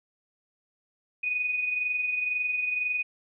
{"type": "tone pair together", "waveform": "sine", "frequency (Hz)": [2483, 2505], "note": ["D#7", "D#7"], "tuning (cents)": [-4, 11], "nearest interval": "unison", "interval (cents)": 15, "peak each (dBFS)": [-26, -36], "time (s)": [1.23, 3.03], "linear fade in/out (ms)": 10, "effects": []}